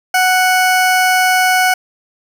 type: tone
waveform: 20% pulse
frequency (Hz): 740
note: F#5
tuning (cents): 0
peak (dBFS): -5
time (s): 0.14-1.74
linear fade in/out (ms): 5
effects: 7-bit